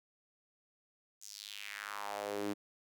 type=tone with high-pass filter sweep; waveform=sawtooth; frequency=102.5 Hz; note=G#2; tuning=22 cents flat; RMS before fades=-42 dBFS; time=1.21-2.54 s; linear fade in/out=20 ms; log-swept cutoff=6900 to 270 Hz; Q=2.9; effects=none